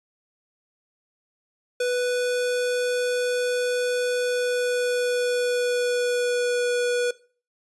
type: tone with pitch glide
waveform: square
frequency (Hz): 493.9 to 487.7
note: B4 to B4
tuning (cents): 0 to -22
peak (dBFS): -22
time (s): 1.8-7.11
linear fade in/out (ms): 5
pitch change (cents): -22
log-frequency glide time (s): 4.19-6.74
effects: noise-tail reverb RT60 0.4 s tail -19 dB re dry + resampled to 24000 Hz